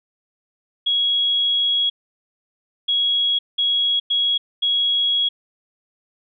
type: tone bursts at uneven times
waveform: sine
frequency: 3322 Hz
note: G#7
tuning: in tune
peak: -16 dBFS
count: 5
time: 0.86-1.9 / 2.88-3.39 / 3.58-4 / 4.1-4.38 / 4.62-5.29 s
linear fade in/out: 10 ms
effects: none